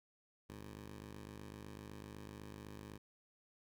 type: ring-modulated tone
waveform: 15% pulse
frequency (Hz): 103.83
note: G#2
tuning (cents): 0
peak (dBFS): -40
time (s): 0.49-2.98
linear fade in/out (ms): 10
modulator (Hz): 24
effects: none